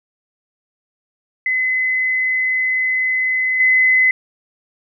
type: tone with level steps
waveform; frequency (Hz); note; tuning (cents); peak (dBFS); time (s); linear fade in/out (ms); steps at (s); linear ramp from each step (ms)
sine; 2031; B6; +48; -15 / -10; 1.46-4.11; 2; 3.6; 2
effects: none